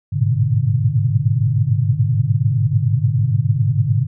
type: tone cluster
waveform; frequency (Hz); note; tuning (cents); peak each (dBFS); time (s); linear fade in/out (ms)
sine; 102 / 108.8 / 119.4 / 128.9 / 148.1; G#2 / A2 / A#2 / C3 / D3; -31 / -19 / +42 / -26 / +15; -20; 0.12-4.07; 20
effects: none